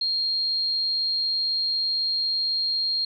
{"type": "tone", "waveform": "sine", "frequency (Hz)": 4226, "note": "C8", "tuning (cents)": 16, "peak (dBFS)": -22, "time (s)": [0.01, 3.05], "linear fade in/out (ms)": 5, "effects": []}